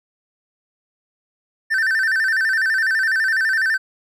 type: tone with vibrato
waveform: triangle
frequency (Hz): 1661.2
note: G#6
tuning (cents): 0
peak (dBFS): -14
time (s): 1.7-3.78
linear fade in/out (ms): 20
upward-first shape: square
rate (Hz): 12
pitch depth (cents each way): 130
effects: none